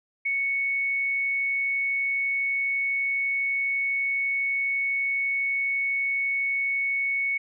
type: tone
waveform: sine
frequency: 2217 Hz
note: C#7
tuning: in tune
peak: -23 dBFS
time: 0.25-7.38 s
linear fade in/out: 10 ms
effects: none